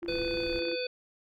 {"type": "tone with tremolo", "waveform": "sine", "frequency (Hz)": 341.9, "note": "F4", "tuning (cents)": -37, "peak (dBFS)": -32, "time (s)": [0.02, 0.76], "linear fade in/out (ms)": 20, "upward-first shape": "square", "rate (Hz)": 17, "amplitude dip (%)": 40}
{"type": "click train", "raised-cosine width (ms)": 0.5, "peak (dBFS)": -32, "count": 23, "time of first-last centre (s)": [0.03, 0.715], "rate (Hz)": 32.1}
{"type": "harmonic tone", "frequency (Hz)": 500, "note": "B4", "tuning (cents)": 21, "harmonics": [1, 3, 5, 7, 9], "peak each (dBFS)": [-32, -45, -38, -42, -39], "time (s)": [0.08, 0.87], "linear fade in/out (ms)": 5}
{"type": "noise", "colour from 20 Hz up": "brown", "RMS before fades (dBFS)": -43, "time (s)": [0.08, 0.6], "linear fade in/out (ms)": 5}
{"effects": []}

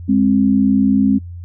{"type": "tone pair together", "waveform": "sine", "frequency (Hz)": [205.7, 265.8], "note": ["G#3", "C4"], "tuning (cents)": [-16, 27], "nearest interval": "major third", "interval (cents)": 443, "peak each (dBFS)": -13, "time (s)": [0.08, 1.19], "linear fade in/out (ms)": 20, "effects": ["noise-tail reverb RT60 0.1 s tail -23 dB re dry", "added 87 Hz sine -28 dBFS peak until 1.44 s"]}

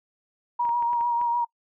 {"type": "tone with vibrato", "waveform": "sine", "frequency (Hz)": 950, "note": "A#5", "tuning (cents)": 33, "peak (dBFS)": -21, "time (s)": [0.59, 1.45], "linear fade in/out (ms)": 10, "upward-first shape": "sine", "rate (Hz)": 6.7, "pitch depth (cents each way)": 25}
{"type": "clicks", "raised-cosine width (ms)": 0.5, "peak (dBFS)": -28, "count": 6, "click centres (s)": [0.652, 0.692, 0.825, 0.932, 1.01, 1.214]}
{"effects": ["noise-tail reverb RT60 0.1 s tail -26 dB re dry"]}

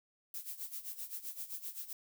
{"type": "noise with tremolo", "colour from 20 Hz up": "violet", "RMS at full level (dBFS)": -41, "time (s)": [0.34, 1.93], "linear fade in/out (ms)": 2, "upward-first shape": "sine", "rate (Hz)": 7.7, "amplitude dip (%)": 80, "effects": []}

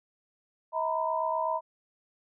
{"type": "tone cluster", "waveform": "sine", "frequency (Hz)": [640, 930, 998], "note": ["D#5", "A#5", "B5"], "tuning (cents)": [49, -4, 18], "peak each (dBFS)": -31, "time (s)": [0.72, 1.61], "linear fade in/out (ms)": 50, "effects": []}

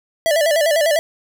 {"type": "tone with vibrato", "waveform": "square", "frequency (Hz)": 622.3, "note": "D#5", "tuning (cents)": 0, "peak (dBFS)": -14, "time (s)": [0.26, 0.99], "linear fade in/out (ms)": 0, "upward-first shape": "square", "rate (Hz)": 10, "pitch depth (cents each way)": 96, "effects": []}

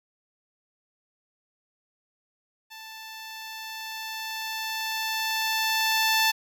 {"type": "tone with level ramp", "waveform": "10% pulse", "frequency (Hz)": 882, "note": "A5", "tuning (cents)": 4, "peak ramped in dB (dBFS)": [-33, -11], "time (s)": [2.7, 6.32], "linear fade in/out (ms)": 20, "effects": []}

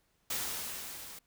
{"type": "noise with level ramp", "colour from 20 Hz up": "white", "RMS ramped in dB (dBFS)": [-34, -48], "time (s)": [0.3, 1.19], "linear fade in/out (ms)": 5, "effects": ["pink hiss -74 dBFS RMS until 1.26 s"]}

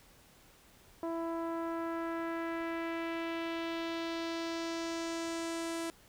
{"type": "tone with low-pass filter sweep", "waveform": "sawtooth", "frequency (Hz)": 331.8, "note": "E4", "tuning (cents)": 11, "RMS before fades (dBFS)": -37, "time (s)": [1.03, 5.9], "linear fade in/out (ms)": 0, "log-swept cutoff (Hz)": [900, 10000], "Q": 1.6, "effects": ["pink hiss -61 dBFS RMS until 6.08 s"]}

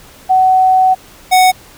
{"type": "tone pair in turn", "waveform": ["sine", "square"], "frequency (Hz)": [750, 741.4], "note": ["F#5", "F#5"], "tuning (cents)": [23, 3], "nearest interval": "unison", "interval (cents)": 20, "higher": "first", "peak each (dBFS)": -6, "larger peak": "neither", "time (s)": [[0.29, 0.95], [1.31, 1.52]], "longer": "first", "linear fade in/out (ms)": 20, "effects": ["pink hiss -40 dBFS RMS until 1.77 s"]}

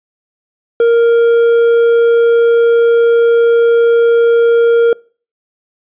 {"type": "tone with hard clipping", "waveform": "triangle", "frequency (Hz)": 466.2, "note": "A#4", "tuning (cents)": 0, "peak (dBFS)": -7, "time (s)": [0.8, 4.93], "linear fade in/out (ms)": 2, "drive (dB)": 7, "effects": ["noise-tail reverb RT60 0.4 s tail -25 dB re dry", "resampled to 8000 Hz"]}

